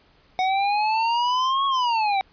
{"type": "exponential two-way sweep", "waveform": "square", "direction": "up then down", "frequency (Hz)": [739, 1110, 761], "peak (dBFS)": -20, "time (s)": [0.39, 2.21], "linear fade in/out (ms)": 0, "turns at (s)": 1.66, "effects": ["pink hiss -58 dBFS RMS until 2.32 s", "resampled to 11025 Hz"]}